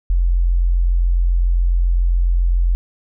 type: tone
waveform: sine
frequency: 43.65 Hz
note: F1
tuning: in tune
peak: -12 dBFS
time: 0.1-2.75 s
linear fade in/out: 0 ms
effects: none